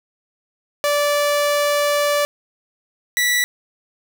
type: tone pair in turn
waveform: sawtooth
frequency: 582 / 1957.6 Hz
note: D5 / B6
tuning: -16 / -16 cents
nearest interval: octave + major sixth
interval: 2100 cents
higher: second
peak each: -12 dBFS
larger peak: neither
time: 0.84-2.25 / 3.17-3.44 s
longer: first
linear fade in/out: 0 ms
effects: 7-bit